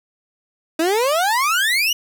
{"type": "exponential sweep", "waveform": "30% pulse", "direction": "up", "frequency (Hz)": [311.1, 2980], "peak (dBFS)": -13, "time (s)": [0.79, 1.93], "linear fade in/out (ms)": 5, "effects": []}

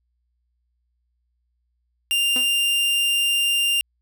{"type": "tone", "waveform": "45% pulse", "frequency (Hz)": 2794, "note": "F7", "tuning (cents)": 0, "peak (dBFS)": -18, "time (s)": [2.11, 3.81], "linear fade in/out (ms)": 0}
{"type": "tone with exponential decay", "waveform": "sawtooth", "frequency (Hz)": 253, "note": "B3", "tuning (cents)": 42, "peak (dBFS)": -23, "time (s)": [2.36, 2.53], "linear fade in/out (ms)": 1, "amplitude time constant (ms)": 35}
{"effects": ["added 60 Hz sine -68 dBFS peak until 4.01 s"]}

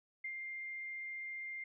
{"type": "tone with ADSR envelope", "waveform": "sine", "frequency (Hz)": 2105, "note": "C7", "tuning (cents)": 10, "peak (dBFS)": -38, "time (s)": [0.24, 1.64], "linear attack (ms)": 7, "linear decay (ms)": 73, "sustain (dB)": -3, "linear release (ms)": 5, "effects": []}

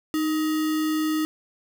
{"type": "tone with sample-and-hold", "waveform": "sine", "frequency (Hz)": 310.7, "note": "D#4", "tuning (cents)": -2, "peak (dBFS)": -21, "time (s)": [0.14, 1.25], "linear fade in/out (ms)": 0, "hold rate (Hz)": 1575, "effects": []}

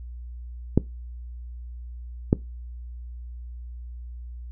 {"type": "clicks", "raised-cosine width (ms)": 3, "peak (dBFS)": -3, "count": 2, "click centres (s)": [0.776, 2.329], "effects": ["noise-tail reverb RT60 0.2 s tail -20 dB re dry", "added 60 Hz sine -35 dBFS peak until 4.51 s"]}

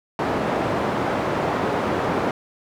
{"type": "band-pass noise", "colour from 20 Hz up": "white", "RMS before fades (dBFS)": -23, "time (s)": [0.19, 2.31], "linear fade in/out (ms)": 2, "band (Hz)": [110, 820], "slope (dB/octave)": 12, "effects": []}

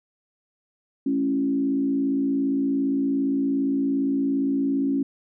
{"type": "tone with frequency modulation", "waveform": "sine", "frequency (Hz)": 275, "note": "C#4", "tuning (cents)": -14, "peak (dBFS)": -20, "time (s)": [1.06, 5.03], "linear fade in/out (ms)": 5, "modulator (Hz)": 57.4, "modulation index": 0.67, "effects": []}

